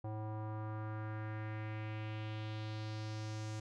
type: tone with low-pass filter sweep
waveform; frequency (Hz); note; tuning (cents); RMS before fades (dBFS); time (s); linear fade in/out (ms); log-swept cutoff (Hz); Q
square; 108.2; A2; -29; -42; 0.04-3.6; 5; 790 to 7000; 2.2
effects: none